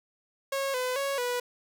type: tone with pitch steps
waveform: sawtooth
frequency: 547 / 505 / 554 / 490.5 Hz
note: C#5 / B4 / C#5 / B4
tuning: -23 / +39 / -1 / -12 cents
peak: -24 dBFS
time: 0.52-1.4 s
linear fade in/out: 5 ms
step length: 220 ms
effects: none